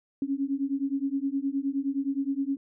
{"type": "beating tone pair", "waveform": "sine", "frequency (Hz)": [270.8, 280.4], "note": ["C#4", "C#4"], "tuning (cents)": [-40, 20], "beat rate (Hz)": 9.6, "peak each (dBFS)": -29, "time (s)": [0.22, 2.57], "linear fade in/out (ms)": 2, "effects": []}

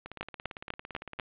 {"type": "two click trains", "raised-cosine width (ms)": 0.3, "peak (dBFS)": [-16, -24], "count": [5, 21], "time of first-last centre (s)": [[0.21, 1.198], [0.06, 1.19]], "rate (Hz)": [4.05, 17.7], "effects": ["resampled to 8000 Hz", "8-bit"]}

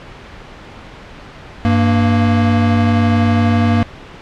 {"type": "tone pair together", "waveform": "square", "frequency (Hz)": [98, 232.7], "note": ["G2", "A#3"], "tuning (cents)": [0, -3], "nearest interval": "octave + minor third", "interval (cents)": 1497, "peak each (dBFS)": -14, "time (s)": [1.65, 3.83], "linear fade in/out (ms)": 0, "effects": ["pink hiss -35 dBFS RMS until 4.21 s", "low-pass 3000 Hz 12 dB/octave"]}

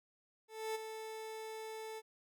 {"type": "tone with ADSR envelope", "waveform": "30% pulse", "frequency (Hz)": 440, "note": "A4", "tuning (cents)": 0, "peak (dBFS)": -33, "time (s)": [0.48, 2.02], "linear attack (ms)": 270, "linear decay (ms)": 19, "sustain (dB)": -8, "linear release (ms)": 41, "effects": []}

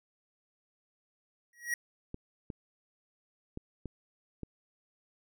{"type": "tone with exponential growth", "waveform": "square", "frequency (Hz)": 1904, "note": "A#6", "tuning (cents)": 36, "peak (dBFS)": -27, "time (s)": [1.53, 1.74], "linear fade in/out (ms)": 2, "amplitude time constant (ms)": 44}
{"type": "clicks", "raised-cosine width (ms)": 3, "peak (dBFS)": -26, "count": 5, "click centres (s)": [2.144, 2.502, 3.574, 3.857, 4.433]}
{"effects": []}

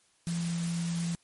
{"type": "tone in noise", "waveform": "sine", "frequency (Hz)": 170, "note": "F3", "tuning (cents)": -46, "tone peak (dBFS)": -29, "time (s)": [0.27, 1.15], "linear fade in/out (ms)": 0, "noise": "white", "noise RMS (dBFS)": -41, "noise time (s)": [0.27, 1.15], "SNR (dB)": 9, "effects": ["white hiss -67 dBFS RMS until 1.23 s", "MP3 48 kbps"]}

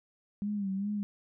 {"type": "tone with vibrato", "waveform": "sine", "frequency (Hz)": 200, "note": "G3", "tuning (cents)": 35, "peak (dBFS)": -30, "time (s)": [0.42, 1.03], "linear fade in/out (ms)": 0, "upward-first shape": "sine", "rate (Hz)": 2.5, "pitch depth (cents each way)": 76, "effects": []}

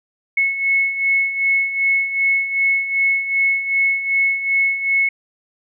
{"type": "beating tone pair", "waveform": "sine", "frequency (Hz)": [2192, 2194.6], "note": ["C#7", "C#7"], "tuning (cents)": [-20, -18], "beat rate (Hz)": 2.6, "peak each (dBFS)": [-22, -16], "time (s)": [0.37, 5.09], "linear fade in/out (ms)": 5, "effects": []}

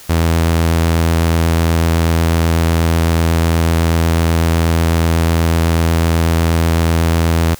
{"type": "tone with vibrato", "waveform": "sawtooth", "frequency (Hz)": 82.7, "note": "E2", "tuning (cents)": 6, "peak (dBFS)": -7, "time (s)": [0.09, 7.55], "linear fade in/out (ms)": 10, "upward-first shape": "square", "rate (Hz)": 8.1, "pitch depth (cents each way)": 11, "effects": ["white hiss -38 dBFS RMS until 7.59 s"]}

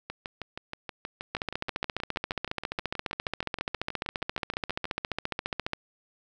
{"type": "two click trains", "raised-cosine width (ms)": 0.3, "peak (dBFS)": [-13, -19], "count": [65, 31], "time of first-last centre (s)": [[1.35, 5.734], [0.1, 4.854]], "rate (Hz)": [14.6, 6.31], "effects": []}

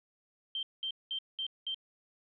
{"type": "tone bursts", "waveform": "sine", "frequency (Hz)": 3139, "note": "G7", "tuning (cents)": 2, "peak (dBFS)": -33, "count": 5, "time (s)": [0.55, 1.745], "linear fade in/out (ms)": 2, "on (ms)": 79, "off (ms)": 200, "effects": []}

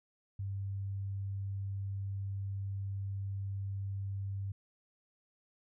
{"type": "tone", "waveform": "sine", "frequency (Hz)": 98.3, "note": "G2", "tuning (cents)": 5, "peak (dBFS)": -35, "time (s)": [0.39, 4.52], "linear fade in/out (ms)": 5, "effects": []}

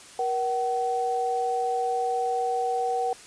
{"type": "tone pair together", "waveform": "sine", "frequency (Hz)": [475.9, 757], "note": ["A#4", "F#5"], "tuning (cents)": [36, 39], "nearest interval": "minor sixth", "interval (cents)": 803, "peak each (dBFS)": [-28, -25], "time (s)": [0.19, 3.13], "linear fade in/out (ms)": 2, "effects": ["white hiss -47 dBFS RMS until 3.26 s", "resampled to 22050 Hz"]}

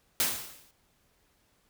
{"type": "noise with exponential decay", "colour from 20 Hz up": "white", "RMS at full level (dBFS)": -24, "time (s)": [0.2, 0.71], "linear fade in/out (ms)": 1, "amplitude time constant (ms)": 110, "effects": ["pink hiss -69 dBFS RMS until 1.69 s"]}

